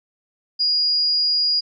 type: tone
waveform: sine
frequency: 4871 Hz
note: D#8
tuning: 38 cents flat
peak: -16 dBFS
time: 0.59-1.61 s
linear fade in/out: 20 ms
effects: none